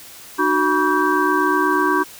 sine tone cluster, 302.5 / 370.8 / 970 / 1134 / 1567 Hz, D#4 / F#4 / B5 / C#6 / G6, -49 / +4 / -31 / +39 / -1 cents, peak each -21 dBFS, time 0.38-2.04 s, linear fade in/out 20 ms, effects white hiss -40 dBFS RMS until 2.19 s

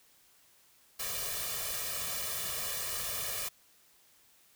white noise with comb filter, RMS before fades -36 dBFS, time 0.99-3.49 s, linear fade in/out 10 ms, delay 1.7 ms, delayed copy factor +0.95, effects white hiss -64 dBFS RMS until 4.55 s

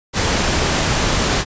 pink noise, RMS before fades -17 dBFS, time 0.13-1.45 s, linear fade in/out 50 ms, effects resampled to 16000 Hz

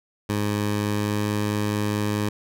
15% pulse tone with pitch glide, 103.83 to 104.61 Hz, G#2 to G#2, 0 to +13 cents, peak -16 dBFS, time 0.29-2.29 s, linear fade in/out 5 ms, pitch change +13 cents, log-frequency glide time 0.85-1.24 s, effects none

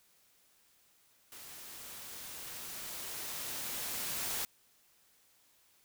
white noise with level ramp, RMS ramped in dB -50 to -36 dBFS, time 1.32-4.45 s, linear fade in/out 0 ms, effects white hiss -68 dBFS RMS until 5.84 s

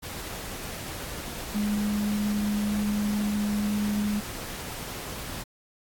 sine tone in noise, 207.7 Hz, G#3, in tune, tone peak -24 dBFS, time 1.54-4.21 s, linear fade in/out 20 ms, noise pink, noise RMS -37 dBFS, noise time 0.02-5.44 s, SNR +10 dB, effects AAC 64 kbps

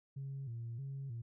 sine tone with vibrato, 126.2 Hz, B2, 38 cents sharp, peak -39 dBFS, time 0.16-1.22 s, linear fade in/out 10 ms, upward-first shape square, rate 1.6 Hz, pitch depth 140 cents each way, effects tanh soft clip ceiling -37 dBFS

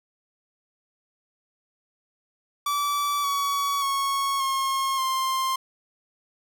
45% pulse tone with pitch steps, 1155 / 1128.6 / 1102.8 / 1077.7 / 1053 Hz, D6 / C#6 / C#6 / C#6 / C6, -29 / +31 / -9 / -49 / +11 cents, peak -23 dBFS, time 2.66-5.56 s, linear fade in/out 5 ms, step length 580 ms, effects none

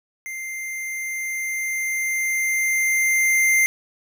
square tone with level ramp, 2093 Hz, C7, in tune, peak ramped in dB -30 to -15 dBFS, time 0.26-3.66 s, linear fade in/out 0 ms, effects none

